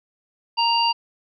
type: harmonic tone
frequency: 932.3 Hz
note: A#5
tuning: in tune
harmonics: 1 / 3 / 5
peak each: -19 / -23 / -23 dBFS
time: 0.57-0.93 s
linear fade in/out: 20 ms
effects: none